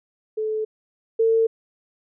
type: tone pair in turn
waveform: sine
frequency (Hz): 433.9 / 450.7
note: A4 / A4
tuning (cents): -24 / +42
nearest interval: minor second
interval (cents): 66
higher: second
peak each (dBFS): -22 / -15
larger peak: second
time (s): 0.37-0.65 / 1.19-1.47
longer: neither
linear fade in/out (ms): 10
effects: none